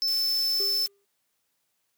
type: tone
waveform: triangle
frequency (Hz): 5274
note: E8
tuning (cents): 0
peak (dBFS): -22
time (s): 0.02-0.86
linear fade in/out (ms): 0
type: noise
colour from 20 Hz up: blue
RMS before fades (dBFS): -38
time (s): 0.07-0.88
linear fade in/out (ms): 10
type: tone with exponential decay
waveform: triangle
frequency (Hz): 400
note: G4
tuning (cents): +35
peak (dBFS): -30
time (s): 0.6-1.05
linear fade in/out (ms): 1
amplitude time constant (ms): 97
effects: white hiss -75 dBFS RMS until 1.97 s + high-pass 80 Hz 12 dB/octave